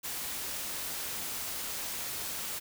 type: noise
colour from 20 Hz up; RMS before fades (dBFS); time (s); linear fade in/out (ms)
white; -37; 0.03-2.6; 20
effects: none